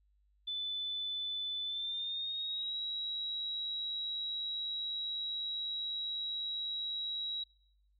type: tone with pitch glide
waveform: sine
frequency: 3503 to 3864 Hz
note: A7 to B7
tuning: -8 to -39 cents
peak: -35 dBFS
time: 0.47-7.44 s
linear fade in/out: 10 ms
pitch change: +169 cents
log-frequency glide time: 1.65-2.76 s
effects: noise-tail reverb RT60 0.9 s tail -24 dB re dry + added 50 Hz sine -68 dBFS peak until 7.99 s